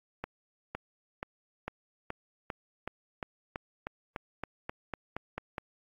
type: accelerating click train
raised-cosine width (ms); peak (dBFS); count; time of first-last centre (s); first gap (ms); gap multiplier
0.5; -20; 17; 0.24-5.582; 510; 0.94
effects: AAC 64 kbps